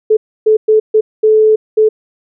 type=tone bursts at uneven times; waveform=sine; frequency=433.6 Hz; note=A4; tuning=25 cents flat; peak=-5 dBFS; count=6; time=0.1-0.17 / 0.46-0.57 / 0.68-0.8 / 0.94-1.01 / 1.23-1.56 / 1.77-1.89 s; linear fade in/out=10 ms; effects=none